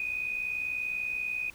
sine tone with amplitude modulation, 2489 Hz, D#7, in tune, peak -27 dBFS, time 0-1.5 s, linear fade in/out 2 ms, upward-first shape sine, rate 60.2 Hz, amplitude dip 65%, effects pink hiss -54 dBFS RMS until 1.54 s

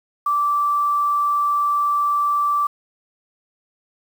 sine tone with quantisation, 1166 Hz, D6, 13 cents flat, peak -16 dBFS, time 0.26-2.67 s, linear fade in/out 5 ms, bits 7, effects none

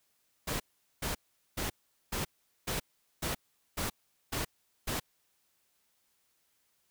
pink noise bursts, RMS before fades -34 dBFS, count 9, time 0.47-5 s, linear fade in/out 10 ms, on 130 ms, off 420 ms, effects white hiss -74 dBFS RMS until 6.9 s

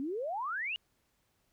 sine exponential sweep, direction up, 257.6 to 2959 Hz, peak -33 dBFS, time 0-0.76 s, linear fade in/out 0 ms, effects pink hiss -75 dBFS RMS until 1.52 s

